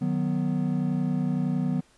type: chord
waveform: triangle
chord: B major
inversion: first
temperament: just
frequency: 154.34 / 185.21 / 246.9 Hz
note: D#3 / F#3 / B3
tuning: -14 / +2 / 0 cents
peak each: -26 dBFS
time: 0.01-1.81 s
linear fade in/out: 10 ms
effects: pink hiss -60 dBFS RMS until 1.97 s + resampled to 24000 Hz